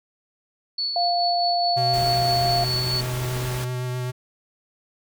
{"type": "tone with tremolo", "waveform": "sine", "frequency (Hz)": 4435, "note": "C#8", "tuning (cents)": 0, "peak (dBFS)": -22, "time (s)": [0.78, 3.01], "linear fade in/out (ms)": 5, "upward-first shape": "sine", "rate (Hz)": 4.7, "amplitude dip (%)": 35}
{"type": "tone", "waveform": "sine", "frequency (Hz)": 698.5, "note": "F5", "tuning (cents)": 0, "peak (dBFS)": -20, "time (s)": [0.96, 2.64], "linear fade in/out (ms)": 2}
{"type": "tone with vibrato", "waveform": "square", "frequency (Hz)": 125.5, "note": "B2", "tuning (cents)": 28, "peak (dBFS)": -26, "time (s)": [1.76, 4.12], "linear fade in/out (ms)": 20, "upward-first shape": "triangle", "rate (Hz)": 7.8, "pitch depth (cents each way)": 15}
{"type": "noise", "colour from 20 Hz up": "pink", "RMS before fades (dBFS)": -33, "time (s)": [1.93, 3.65], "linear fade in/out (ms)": 10}
{"effects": []}